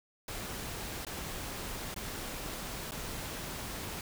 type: noise with dropouts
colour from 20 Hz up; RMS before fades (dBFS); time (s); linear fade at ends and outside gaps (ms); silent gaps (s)
pink; -40; 0.28-4.01; 2; 1.05-1.067 / 1.943-1.962 / 2.91-2.919
effects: none